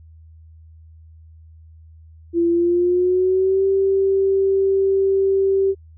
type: tone with pitch glide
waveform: sine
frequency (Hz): 340.2 to 388.5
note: F4 to G4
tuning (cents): -45 to -16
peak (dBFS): -14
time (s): 2.33-5.75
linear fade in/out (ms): 50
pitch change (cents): +229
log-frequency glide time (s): 2.5-3.65
effects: added 80 Hz sine -42 dBFS peak until 5.97 s